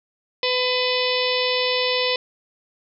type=harmonic tone with a mistuned harmonic; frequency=502 Hz; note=B4; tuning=28 cents sharp; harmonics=1 / 2 / 4 / 5 / 6 / 7 / 8 / 9 / 10; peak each=-23 / -29 / -29 / -28 / -29 / -28 / -29 / -32 / -30 dBFS; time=0.43-2.16 s; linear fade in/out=2 ms; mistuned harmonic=10; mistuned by=+66 cents; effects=none